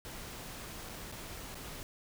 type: noise with dropouts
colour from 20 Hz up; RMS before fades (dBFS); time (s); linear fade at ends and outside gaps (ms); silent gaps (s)
pink; -45; 0.05-1.83; 0; 0.89-0.894 / 1.117-1.123 / 1.545-1.553
effects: none